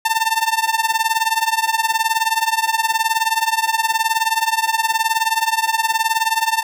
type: tone with tremolo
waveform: sawtooth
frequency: 896 Hz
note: A5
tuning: 31 cents sharp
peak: -8 dBFS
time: 0.05-6.63 s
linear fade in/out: 5 ms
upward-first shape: triangle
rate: 19 Hz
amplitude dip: 95%
effects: none